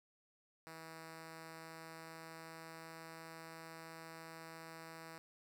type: tone with pitch glide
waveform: 5% pulse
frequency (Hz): 161.9 to 162.93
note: E3 to E3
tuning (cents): -31 to -20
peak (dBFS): -39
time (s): 0.67-5.18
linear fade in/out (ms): 0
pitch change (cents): +11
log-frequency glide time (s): 0.83-3.13
effects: none